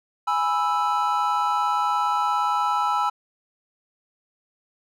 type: chord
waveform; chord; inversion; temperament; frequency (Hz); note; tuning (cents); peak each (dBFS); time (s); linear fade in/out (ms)
triangle; E major; first; equal; 830.6 / 987.8 / 1318.5; G#5 / B5 / E6; 0 / 0 / 0; -23 / -23 / -22; 0.27-3.1; 10
effects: none